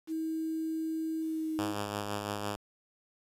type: tone with pitch glide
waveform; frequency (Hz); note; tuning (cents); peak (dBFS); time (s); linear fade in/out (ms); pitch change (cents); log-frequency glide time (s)
sine; 320 to 314.1; D#4 to D#4; +49 to +16; -31; 0.07-1.75; 50; -33; 1.21-1.6
type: tone with tremolo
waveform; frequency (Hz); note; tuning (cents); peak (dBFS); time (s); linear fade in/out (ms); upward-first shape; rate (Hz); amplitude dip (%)
5% pulse; 103; G#2; -14; -21; 1.59-2.56; 0; sine; 5.9; 40
effects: resampled to 32000 Hz + 9-bit